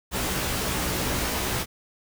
pink noise with comb filter, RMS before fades -27 dBFS, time 0.11-1.66 s, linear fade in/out 50 ms, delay 16 ms, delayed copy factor +0.75, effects none

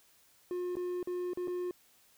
triangle tone with dropouts, 357.9 Hz, F4, 42 cents sharp, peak -31 dBFS, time 0.51-1.71 s, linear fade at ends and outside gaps 1 ms, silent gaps 0.755-0.768 / 1.029-1.073 / 1.334-1.373 / 1.474-1.48 s, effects white hiss -65 dBFS RMS until 2.17 s

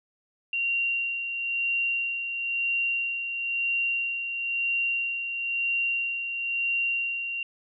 sine tone with tremolo, 2761 Hz, F7, 20 cents flat, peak -23 dBFS, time 0.53-7.43 s, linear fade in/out 2 ms, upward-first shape sine, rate 1 Hz, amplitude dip 50%, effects none

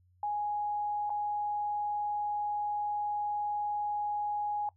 sine tone with dropouts, 830.6 Hz, G#5, in tune, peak -30 dBFS, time 0.23-4.69 s, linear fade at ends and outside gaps 2 ms, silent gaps 1.096-1.102 s, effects noise-tail reverb RT60 0.1 s tail -20 dB re dry + added 90 Hz sine -63 dBFS peak until 4.76 s

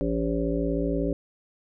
harmonic tone, 56.5 Hz, A1, 47 cents sharp, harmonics 1 / 3 / 5 / 7 / 9 / 10, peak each -30 / -31 / -28 / -31 / -33 / -33 dBFS, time 0.01-1.13 s, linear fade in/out 0 ms, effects none

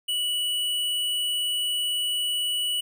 triangle tone with hard clipping, 2946 Hz, F#7, 8 cents flat, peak -25 dBFS, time 0.08-2.81 s, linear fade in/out 10 ms, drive 18 dB, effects none

